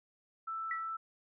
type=tone; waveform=sine; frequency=1324 Hz; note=E6; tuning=7 cents sharp; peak=-36 dBFS; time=0.47-0.97 s; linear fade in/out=10 ms
type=tone with exponential decay; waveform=sine; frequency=1949 Hz; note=B6; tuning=23 cents flat; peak=-32 dBFS; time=0.71-0.9 s; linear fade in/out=2 ms; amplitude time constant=41 ms
effects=none